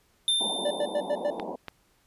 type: tone with exponential decay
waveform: square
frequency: 3588 Hz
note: A7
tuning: 33 cents sharp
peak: -21 dBFS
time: 0.28-1.43 s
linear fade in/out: 1 ms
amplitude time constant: 250 ms
type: band-pass noise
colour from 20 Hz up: white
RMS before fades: -35 dBFS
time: 0.4-1.56 s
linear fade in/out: 10 ms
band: 180 to 950 Hz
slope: 96 dB/octave
type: tone bursts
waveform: triangle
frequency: 587.3 Hz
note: D5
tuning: in tune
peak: -22 dBFS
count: 5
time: 0.65-1.304 s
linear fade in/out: 5 ms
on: 58 ms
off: 91 ms
type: clicks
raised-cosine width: 0.3 ms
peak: -19 dBFS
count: 2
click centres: 1.398 / 1.683 s
effects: pink hiss -66 dBFS RMS until 2.06 s + resampled to 32000 Hz